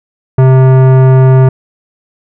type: tone with tanh clipping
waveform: sine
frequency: 130.81 Hz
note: C3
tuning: in tune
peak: -4 dBFS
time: 0.38-1.49 s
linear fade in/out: 5 ms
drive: 17 dB
effects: none